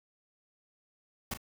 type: noise with echo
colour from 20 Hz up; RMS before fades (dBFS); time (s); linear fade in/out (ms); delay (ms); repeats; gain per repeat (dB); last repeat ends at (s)
pink; -35; 1.31-1.34; 5; 34; 1; -10; 1.374
effects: none